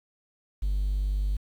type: tone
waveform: triangle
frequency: 49.42 Hz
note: G1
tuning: 15 cents sharp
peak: -21 dBFS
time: 0.62-1.37 s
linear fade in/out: 10 ms
effects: tanh soft clip ceiling -19 dBFS + 9-bit